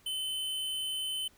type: tone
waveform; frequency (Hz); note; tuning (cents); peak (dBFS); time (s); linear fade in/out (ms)
square; 3050; G7; -48; -33; 0.06-1.28; 5
effects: pink hiss -63 dBFS RMS until 1.37 s